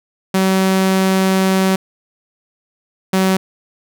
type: tone pair in turn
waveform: sawtooth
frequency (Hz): 190 / 189.26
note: F#3 / F#3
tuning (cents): +46 / +39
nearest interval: unison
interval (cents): 7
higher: first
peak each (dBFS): -8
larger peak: neither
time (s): 0.34-1.76 / 3.13-3.37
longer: first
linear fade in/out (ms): 5
effects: none